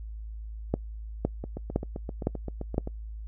two click trains, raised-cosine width 2 ms, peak -21 / -11 dBFS, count 12 / 5, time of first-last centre 1.44-2.874 / 0.74-2.781 s, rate 7.67 / 1.96 Hz, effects noise-tail reverb RT60 0.1 s tail -24 dB re dry + added 54 Hz sine -36 dBFS peak until 3.27 s

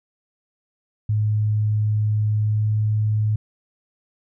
sine tone with pitch glide, 106.5 to 107.18 Hz, G#2 to A2, +44 to -45 cents, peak -17 dBFS, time 1.09-3.36 s, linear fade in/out 5 ms, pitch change +11 cents, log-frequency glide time 2.39-2.7 s, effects none

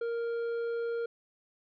triangle tone with hard clipping, 466.2 Hz, A#4, in tune, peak -32 dBFS, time 0.01-1.06 s, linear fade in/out 5 ms, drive 9 dB, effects resampled to 11025 Hz

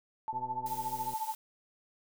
sine tone with tremolo, 880 Hz, A5, in tune, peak -29 dBFS, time 0.28-1.34 s, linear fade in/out 0 ms, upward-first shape triangle, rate 14 Hz, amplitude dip 95%
click train, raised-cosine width 2 ms, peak -37 dBFS, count 101, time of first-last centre 0.33-1.136 s, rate 124 Hz
blue noise, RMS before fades -45 dBFS, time 0.66-1.35 s, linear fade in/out 2 ms
effects none

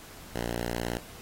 5% pulse tone, 58.9 Hz, A#1, 19 cents sharp, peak -19 dBFS, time 0.34-0.99 s, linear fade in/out 20 ms, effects pink hiss -48 dBFS RMS until 1.21 s + AAC 48 kbps

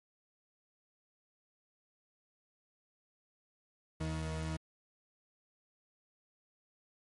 40% pulse tone pair together, 78.8 / 158.51 Hz, D#2 / D#3, +23 / +32 cents, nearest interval octave, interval 1209 cents, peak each -38 / -36 dBFS, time 4-4.57 s, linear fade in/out 10 ms, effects MP3 48 kbps

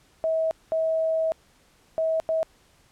sine tone bursts at uneven times, 644 Hz, E5, 41 cents flat, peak -21 dBFS, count 4, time 0.24-0.51 / 0.72-1.32 / 1.98-2.2 / 2.29-2.43 s, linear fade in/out 0 ms, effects pink hiss -60 dBFS RMS until 2.91 s + low-pass 11000 Hz 12 dB/octave

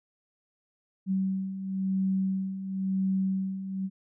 sine beating tone pair, 190.2 / 191.17 Hz, F#3 / G3, +48 / -43 cents, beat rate 0.97 Hz, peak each -33 / -27 dBFS, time 1.06-3.9 s, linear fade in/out 50 ms, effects none

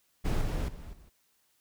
brown noise with level steps, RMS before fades -27 / -30 / -44 / -55 dBFS, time 0.24-1.1 s, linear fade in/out 20 ms, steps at 0.41 / 0.68 / 0.93 s, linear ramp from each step 5 ms, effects white hiss -71 dBFS RMS until 1.6 s

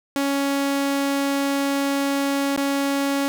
sawtooth tone with dropouts, 278.4 Hz, C#4, 8 cents sharp, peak -16 dBFS, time 0.16-3.28 s, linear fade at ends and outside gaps 0 ms, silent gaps 2.562-2.576 s, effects none

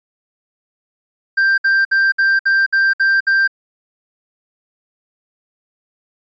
triangle tone bursts, 1577 Hz, G6, 10 cents sharp, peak -9 dBFS, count 8, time 1.37-3.477 s, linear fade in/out 10 ms, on 210 ms, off 61 ms, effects resampled to 16000 Hz

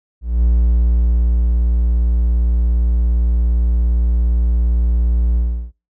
triangle tone with ADSR envelope, 58.7 Hz, A#1, 13 cents sharp, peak -8 dBFS, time 0.21-5.72 s, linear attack 220 ms, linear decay 1100 ms, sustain -2 dB, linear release 350 ms, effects noise-tail reverb RT60 0.3 s tail -23 dB re dry

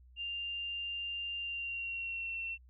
sine tone with pitch glide, 2793 to 2707 Hz, F7 to E7, -1 to +45 cents, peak -36 dBFS, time 0.16-2.58 s, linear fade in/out 50 ms, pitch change -54 cents, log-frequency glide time 1.38-2.37 s, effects added 62 Hz sine -56 dBFS peak until 2.69 s

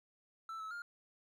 triangle tone with pitch steps, 1325 / 1300 / 1408 Hz, E6 / E6 / F6, +9 / -24 / +14 cents, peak -40 dBFS, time 0.49-0.82 s, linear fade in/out 2 ms, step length 110 ms, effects none

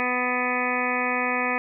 harmonic tone, 249 Hz, B3, 14 cents sharp, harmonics 1 / 2 / 3 / 4 / 5 / 7 / 8 / 9 / 10, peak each -31 / -31 / -31 / -31 / -31 / -31 / -31 / -31 / -31 dBFS, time 0-1.58 s, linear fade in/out 0 ms, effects none

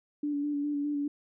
sine tone with vibrato, 290.2 Hz, D4, 21 cents flat, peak -28 dBFS, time 0.23-1.08 s, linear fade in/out 5 ms, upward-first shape square, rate 4.9 Hz, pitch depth 21 cents each way, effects none

